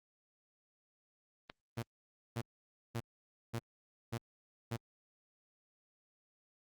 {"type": "click", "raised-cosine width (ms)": 0.3, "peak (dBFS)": -29, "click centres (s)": 1.499}
{"type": "tone bursts", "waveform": "sawtooth", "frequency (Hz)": 116.54, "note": "A#2", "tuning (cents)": 0, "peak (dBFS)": -32, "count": 6, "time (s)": [1.77, 4.768], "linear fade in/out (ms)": 10, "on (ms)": 58, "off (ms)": 530}
{"effects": ["Opus 32 kbps"]}